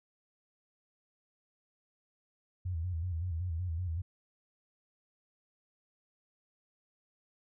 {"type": "tone with vibrato", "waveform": "sine", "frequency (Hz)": 86, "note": "F2", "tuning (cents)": -26, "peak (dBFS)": -32, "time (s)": [2.65, 4.02], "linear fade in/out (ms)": 10, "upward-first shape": "square", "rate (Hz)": 5.3, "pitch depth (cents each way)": 96, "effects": []}